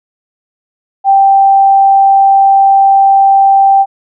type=tone; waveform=sine; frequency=784 Hz; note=G5; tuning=in tune; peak=-3 dBFS; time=1.04-3.86 s; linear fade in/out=50 ms; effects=none